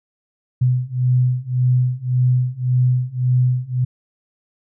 sine beating tone pair, 125 / 126.8 Hz, B2 / B2, +21 / +46 cents, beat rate 1.8 Hz, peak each -18 / -17 dBFS, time 0.61-3.85 s, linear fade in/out 10 ms, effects none

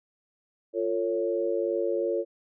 sine chord, F augmented, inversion none, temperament equal with one note detuned, 349.2 / 451.3 / 554.4 Hz, F4 / A4 / C#5, 0 / +44 / 0 cents, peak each -29 dBFS, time 0.73-2.25 s, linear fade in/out 50 ms, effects none

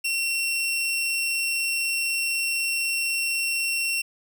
sawtooth tone, 2724 Hz, F7, 44 cents flat, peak -20 dBFS, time 0.04-4.02 s, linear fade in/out 10 ms, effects none

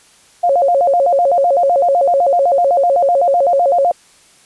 sine tone with vibrato, 622.3 Hz, D#5, in tune, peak -9 dBFS, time 0.43-3.92 s, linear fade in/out 10 ms, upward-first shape square, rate 7.9 Hz, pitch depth 210 cents each way, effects white hiss -48 dBFS RMS until 4.45 s + resampled to 24000 Hz

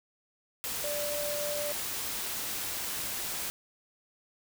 sine tone in noise, 587.3 Hz, D5, in tune, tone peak -33 dBFS, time 0.84-1.72 s, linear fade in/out 0 ms, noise white, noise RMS -35 dBFS, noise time 0.64-3.5 s, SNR -1 dB, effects none

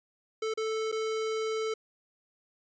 square tone with dropouts, 440 Hz, A4, in tune, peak -30 dBFS, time 0.42-1.74 s, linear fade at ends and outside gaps 5 ms, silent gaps 0.539-0.574 / 0.917-0.924 s, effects resampled to 16000 Hz

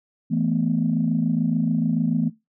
sine chord, E suspended fourth, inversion none, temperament equal, 164.81 / 220 / 246.9 Hz, E3 / A3 / B3, 0 / 0 / 0 cents, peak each -23 dBFS, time 0.3-2.3 s, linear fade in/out 20 ms, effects noise-tail reverb RT60 0.2 s tail -18 dB re dry + tanh soft clip ceiling -10 dBFS

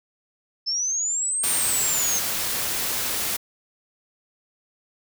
sine linear two-way sweep, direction up then down, 5220 to 8870 to 6260 Hz, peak -22 dBFS, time 0.66-2.2 s, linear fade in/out 20 ms, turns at 1.5 s
white noise, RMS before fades -26 dBFS, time 1.43-3.37 s, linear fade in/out 10 ms
effects none

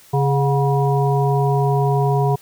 harmonic tone with a mistuned harmonic, 138 Hz, C#3, 7 cents flat, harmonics 1 / 3 / 5 / 7, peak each -16 / -21 / -23 / -24 dBFS, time 0.13-2.36 s, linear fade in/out 10 ms, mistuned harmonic 5, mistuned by +81 cents, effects white hiss -48 dBFS RMS until 2.41 s

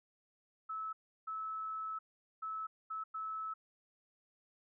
sine tone bursts at uneven times, 1302 Hz, E6, 22 cents flat, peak -38 dBFS, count 5, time 0.69-0.93 / 1.27-1.99 / 2.42-2.67 / 2.9-3.04 / 3.14-3.54 s, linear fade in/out 10 ms, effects none

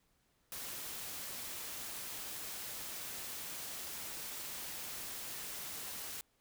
white noise, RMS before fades -44 dBFS, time 0.52-6.21 s, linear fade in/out 0 ms, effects pink hiss -75 dBFS RMS until 6.4 s

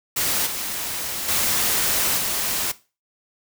white noise with level steps, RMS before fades -22 / -28 / -21 / -24 dBFS, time 0.16-2.72 s, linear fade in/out 10 ms, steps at 0.46 / 1.28 / 2.17 s, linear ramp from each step 10 ms, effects noise-tail reverb RT60 0.3 s tail -17 dB re dry

